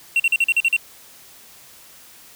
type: tone bursts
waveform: triangle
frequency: 2730 Hz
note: F7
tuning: 40 cents flat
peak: -12 dBFS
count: 8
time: 0.16-0.765 s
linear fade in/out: 2 ms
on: 38 ms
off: 43 ms
effects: white hiss -46 dBFS RMS until 2.35 s